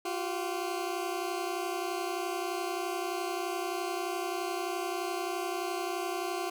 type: tone pair together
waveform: 20% pulse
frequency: 349.2 / 380.8 Hz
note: F4 / F#4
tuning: 0 / +50 cents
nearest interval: minor second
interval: 150 cents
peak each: -29 / -31 dBFS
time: 0.05-6.5 s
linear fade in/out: 5 ms
effects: none